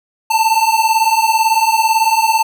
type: beating tone pair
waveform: square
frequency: 880 / 898 Hz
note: A5 / A5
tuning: 0 / +35 cents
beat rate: 18 Hz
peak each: -15 / -14 dBFS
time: 0.3-2.43 s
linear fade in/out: 10 ms
effects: none